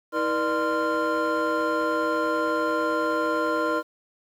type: tone cluster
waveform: triangle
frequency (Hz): 320.6 / 480.5 / 598 / 1040 / 1390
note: E4 / B4 / D5 / C6 / F6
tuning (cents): -48 / -48 / +31 / -11 / -9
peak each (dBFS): -26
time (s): 0.12-3.83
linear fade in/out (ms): 50
effects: tanh soft clip ceiling -14 dBFS + 9-bit